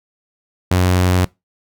sawtooth tone, 91 Hz, F#2, 28 cents flat, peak -8 dBFS, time 0.71-1.25 s, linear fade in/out 5 ms, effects noise-tail reverb RT60 0.2 s tail -22 dB re dry

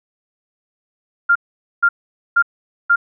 sine tone bursts, 1396.9 Hz, F6, in tune, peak -9 dBFS, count 4, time 1.29-2.96 s, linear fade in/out 10 ms, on 65 ms, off 470 ms, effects none

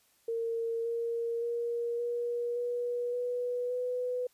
sine tone with pitch steps, 459.1 / 465.2 / 471.5 / 477.8 / 484.2 / 490.6 / 497.2 Hz, A#4 / A#4 / A#4 / A#4 / B4 / B4 / B4, -26 / -4 / +20 / +43 / -34 / -12 / +12 cents, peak -30 dBFS, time 0.28-4.27 s, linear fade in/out 5 ms, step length 570 ms, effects white hiss -68 dBFS RMS until 4.33 s + resampled to 32000 Hz

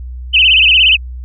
sine tone with vibrato, 2794 Hz, F7, in tune, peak -5 dBFS, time 0.33-0.97 s, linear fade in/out 20 ms, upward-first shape sine, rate 17 Hz, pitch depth 180 cents each way, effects added 62 Hz sine -23 dBFS peak until 1.24 s

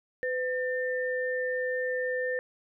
sine tone pair together, 504.8 / 1799 Hz, B4 / A6, +38 / +38 cents, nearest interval octave + minor seventh, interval 2200 cents, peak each -29 / -32 dBFS, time 0.23-2.39 s, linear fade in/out 0 ms, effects none

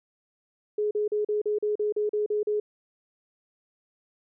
sine tone bursts, 420.3 Hz, G#4, 21 cents sharp, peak -23 dBFS, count 11, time 0.78-2.6 s, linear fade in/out 5 ms, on 130 ms, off 39 ms, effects none

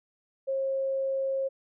sine tone, 538 Hz, C5, 48 cents sharp, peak -26 dBFS, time 0.47-1.49 s, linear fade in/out 20 ms, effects none

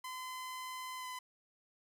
sawtooth tone with pitch glide, 1023 to 1011.2 Hz, C6 to B5, -39 to +41 cents, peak -38 dBFS, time 0.04-1.19 s, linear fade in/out 5 ms, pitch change -20 cents, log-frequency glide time 0.97-1.07 s, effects none

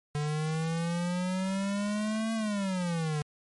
square exponential two-way sweep, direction up then down, 146.83 to 225.9 to 146.83 Hz, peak -29 dBFS, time 0.15-3.22 s, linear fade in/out 0 ms, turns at 2.34 s, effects MP3 48 kbps

